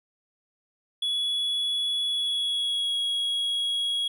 triangle tone with pitch glide, 3387 to 3319 Hz, G#7 to G#7, +33 to -2 cents, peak -23 dBFS, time 1.02-4.08 s, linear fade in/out 5 ms, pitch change -35 cents, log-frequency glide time 2.08-2.97 s, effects none

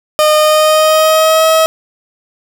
30% pulse tone with pitch glide, 611 to 640.3 Hz, D#5 to D#5, -32 to +49 cents, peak -4 dBFS, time 0.19-1.66 s, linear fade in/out 0 ms, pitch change +81 cents, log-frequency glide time 0.36-1.46 s, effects none

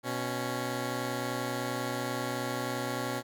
10% pulse tone pair together, 123.47 / 277.2 Hz, B2 / C#4, 0 / 0 cents, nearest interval octave + major second, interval 1400 cents, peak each -26 dBFS, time 0.03-3.23 s, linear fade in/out 50 ms, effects none

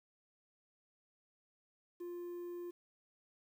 triangle tone, 350 Hz, F4, 4 cents sharp, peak -40 dBFS, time 2-2.71 s, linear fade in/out 10 ms, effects 11-bit

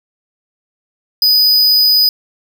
square tone, 4978 Hz, D#8, in tune, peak -8 dBFS, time 1.22-2.09 s, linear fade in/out 2 ms, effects none

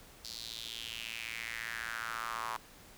square tone with high-pass filter sweep, 57.3 Hz, A#1, 29 cents flat, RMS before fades -41 dBFS, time 0.24-2.57 s, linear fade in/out 5 ms, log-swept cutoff 4600 to 1000 Hz, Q 4.2, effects pink hiss -56 dBFS RMS until 2.97 s

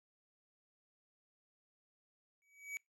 square tone with exponential growth, 2274 Hz, C#7, 44 cents sharp, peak -38 dBFS, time 2.42-2.77 s, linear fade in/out 0 ms, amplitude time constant 74 ms, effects noise-tail reverb RT60 0.2 s tail -26 dB re dry + low-pass 11000 Hz 12 dB/octave

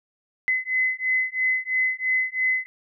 sine beating tone pair, 2031 / 2034 Hz, B6 / C7, +48 / -50 cents, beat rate 3 Hz, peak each -24 dBFS, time 0.48-2.66 s, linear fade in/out 0 ms, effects none

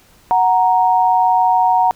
sine tone pair together, 740 / 933 Hz, F#5 / A#5, 0 / +1 cents, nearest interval major third, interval 401 cents, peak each -13 dBFS, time 0.31-1.91 s, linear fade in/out 0 ms, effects pink hiss -50 dBFS RMS until 1.95 s

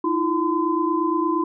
sine tone cluster, 314.1 / 342.7 / 1021 Hz, D#4 / F4 / C6, +16 / -33 / -43 cents, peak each -23 dBFS, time 0.04-1.44 s, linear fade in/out 5 ms, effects none

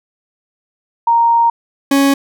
sine / 40% pulse tone pair in turn, 931 / 276.8 Hz, A#5 / C#4, -2 / -2 cents, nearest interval octave + major sixth, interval 2100 cents, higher first, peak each -8 dBFS, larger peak neither, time 1.07-1.5 / 1.91-2.14 s, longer first, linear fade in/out 5 ms, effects none

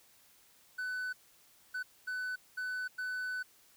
triangle tone bursts at uneven times, 1500 Hz, F#6, 23 cents sharp, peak -33 dBFS, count 5, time 0.78-1.13 / 1.74-1.83 / 2.07-2.36 / 2.57-2.88 / 2.98-3.43 s, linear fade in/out 10 ms, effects white hiss -64 dBFS RMS until 3.76 s

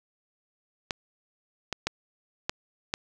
clicks, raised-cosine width 0.2 ms, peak -11 / -12 / -9 / -9 / -10 dBFS, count 5, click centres 0.908 / 1.727 / 1.87 / 2.495 / 2.939 s, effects none

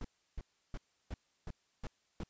brown noise bursts, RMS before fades -40 dBFS, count 7, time 0.01-2.235 s, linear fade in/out 2 ms, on 35 ms, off 330 ms, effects white hiss -75 dBFS RMS until 2.29 s + resampled to 16000 Hz

